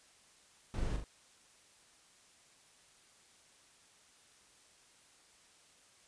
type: noise with echo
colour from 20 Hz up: brown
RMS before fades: -37 dBFS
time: 0.74-0.96 s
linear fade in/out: 0 ms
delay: 40 ms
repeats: 2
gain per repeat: -5 dB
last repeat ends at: 1.04 s
effects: white hiss -64 dBFS RMS until 6.07 s + resampled to 22050 Hz